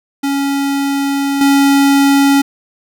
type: tone with level steps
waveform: square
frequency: 278.5 Hz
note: C#4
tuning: 8 cents sharp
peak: -14 / -8 dBFS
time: 0.23-2.42 s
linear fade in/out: 10 ms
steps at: 1.41 s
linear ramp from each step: 2 ms
effects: none